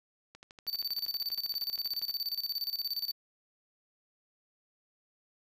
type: click train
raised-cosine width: 0.2 ms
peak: -32 dBFS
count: 23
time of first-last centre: 0.35-2.096 s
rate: 12.6 Hz
type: tone with tremolo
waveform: square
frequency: 4566 Hz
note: D8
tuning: 50 cents flat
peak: -31 dBFS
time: 0.67-3.12 s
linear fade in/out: 10 ms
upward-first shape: square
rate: 17 Hz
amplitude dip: 80%
effects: none